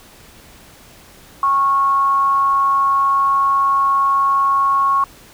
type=tone with frequency modulation; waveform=sine; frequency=1100 Hz; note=C#6; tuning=14 cents flat; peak=-12 dBFS; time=1.43-5.04 s; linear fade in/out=2 ms; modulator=299 Hz; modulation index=0.21; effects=pink hiss -44 dBFS RMS until 5.33 s